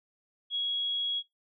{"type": "tone", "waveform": "sine", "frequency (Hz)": 3322, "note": "G#7", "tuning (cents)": 0, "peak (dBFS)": -28, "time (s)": [0.5, 1.23], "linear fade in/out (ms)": 50, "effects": ["noise-tail reverb RT60 0.2 s tail -24 dB re dry"]}